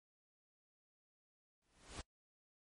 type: noise with exponential growth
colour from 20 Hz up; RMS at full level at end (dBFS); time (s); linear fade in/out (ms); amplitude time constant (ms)
pink; -45; 1.62-2.01; 0; 83
effects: noise-tail reverb RT60 0.1 s tail -23 dB re dry + MP3 48 kbps